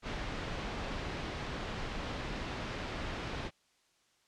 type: low-pass noise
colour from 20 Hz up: pink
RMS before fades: -39 dBFS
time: 0.02-3.51 s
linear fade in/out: 50 ms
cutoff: 3700 Hz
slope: 12 dB/octave
effects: white hiss -71 dBFS RMS until 4.27 s + low-pass 7000 Hz 12 dB/octave